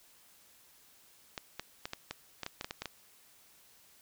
clicks, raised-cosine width 0.2 ms, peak -20 dBFS, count 12, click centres 1.378 / 1.596 / 1.855 / 1.934 / 2.11 / 2.433 / 2.464 / 2.611 / 2.645 / 2.709 / 2.82 / 2.857 s, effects white hiss -62 dBFS RMS until 4.01 s

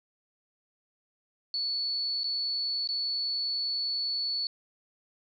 sine tone with dropouts, 4435 Hz, C#8, in tune, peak -28 dBFS, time 1.54-4.47 s, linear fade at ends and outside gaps 1 ms, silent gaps 2.234-2.242 / 2.874-2.889 s, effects none

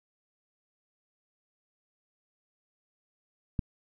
click, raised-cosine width 5 ms, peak -16 dBFS, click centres 3.592 s, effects none

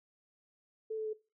sine tone with pitch steps, 440 / 436 / 431.9 Hz, A4 / A4 / A4, 0 / -16 / -32 cents, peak -34 dBFS, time 0.9-1.134 s, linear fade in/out 10 ms, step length 78 ms, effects noise-tail reverb RT60 0.3 s tail -20 dB re dry

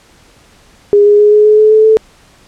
sine tone with pitch steps, 409.5 / 413.5 / 417.6 / 421.7 / 425.9 / 430.1 / 434.4 / 438.6 Hz, G#4 / G#4 / G#4 / G#4 / G#4 / A4 / A4 / A4, -24 / -8 / +10 / +26 / +44 / -39 / -22 / -6 cents, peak -3 dBFS, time 0.93-1.97 s, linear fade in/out 0 ms, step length 130 ms, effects pink hiss -45 dBFS RMS until 2.47 s + low-pass 9000 Hz 12 dB/octave

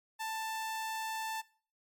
sawtooth tone, 885 Hz, A5, 10 cents sharp, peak -32 dBFS, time 0.19-1.42 s, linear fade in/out 20 ms, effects noise-tail reverb RT60 0.4 s tail -19 dB re dry + MP3 96 kbps

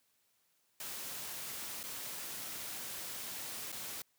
white noise with dropouts, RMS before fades -43 dBFS, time 0.8-4.02 s, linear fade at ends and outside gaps 2 ms, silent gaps 1.831-1.837 / 3.719-3.725 s, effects white hiss -75 dBFS RMS until 4.18 s + high-pass 80 Hz 12 dB/octave

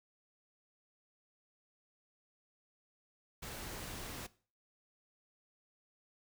pink noise, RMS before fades -45 dBFS, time 3.42-4.27 s, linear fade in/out 10 ms, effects noise-tail reverb RT60 0.4 s tail -19 dB re dry

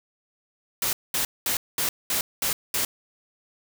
white noise bursts, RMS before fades -25 dBFS, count 7, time 0.82-2.85 s, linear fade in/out 2 ms, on 110 ms, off 210 ms, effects none

